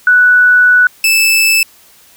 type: tone pair in turn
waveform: sine / sawtooth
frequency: 1480 / 2629 Hz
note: F#6 / E7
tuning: 0 / -5 cents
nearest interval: minor seventh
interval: 995 cents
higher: second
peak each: -4 dBFS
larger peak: neither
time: 0.07-0.87 / 1.04-1.63 s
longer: first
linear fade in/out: 2 ms
effects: white hiss -44 dBFS RMS until 2.16 s